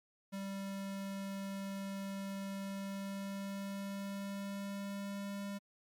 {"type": "tone with pitch glide", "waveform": "square", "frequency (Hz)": [196, 199.89], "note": ["G3", "G3"], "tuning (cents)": [0, 34], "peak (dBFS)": -40, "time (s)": [0.32, 5.59], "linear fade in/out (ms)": 20, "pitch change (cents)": 34, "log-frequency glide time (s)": [2.6, 5.47], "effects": ["MP3 96 kbps"]}